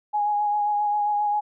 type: tone with vibrato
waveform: sine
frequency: 830.6 Hz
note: G#5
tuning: in tune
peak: -20 dBFS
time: 0.13-1.41 s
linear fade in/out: 20 ms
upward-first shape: sine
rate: 7.5 Hz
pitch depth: 20 cents each way
effects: none